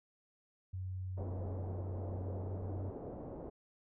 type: tone with pitch glide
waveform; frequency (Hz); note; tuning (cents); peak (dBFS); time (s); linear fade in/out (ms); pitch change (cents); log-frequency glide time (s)
sine; 93.1 to 94.67; F#2 to F#2; +11 to +40; -38; 0.73-2.91; 10; +29; 2.19-2.69
type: low-pass noise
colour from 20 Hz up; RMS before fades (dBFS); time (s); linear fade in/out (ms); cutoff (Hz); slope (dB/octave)
white; -46; 1.17-3.5; 10; 630; 24
effects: none